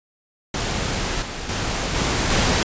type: noise with level steps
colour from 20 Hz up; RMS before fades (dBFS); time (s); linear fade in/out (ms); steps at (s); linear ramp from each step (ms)
pink; -24 / -30 / -24 / -21 / -18; 0.54-2.63; 2; 1.22 / 1.49 / 1.95 / 2.3; 2
effects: resampled to 16000 Hz